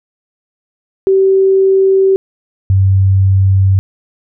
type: tone pair in turn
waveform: sine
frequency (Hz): 384.9 / 96.22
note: G4 / G2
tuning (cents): -32 / -32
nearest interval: 2 octaves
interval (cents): 2400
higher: first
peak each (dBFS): -6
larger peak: neither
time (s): 1.07-2.16 / 2.7-3.79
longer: neither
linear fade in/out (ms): 0
effects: none